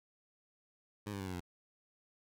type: tone with pitch steps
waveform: 15% pulse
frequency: 103.83 / 99.66 / 95.65 / 91.81 / 88.12 Hz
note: G#2 / G2 / G2 / F#2 / F2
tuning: 0 / +29 / -42 / -13 / +16 cents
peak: -33 dBFS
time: 1.06-1.405 s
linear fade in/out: 10 ms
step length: 69 ms
effects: none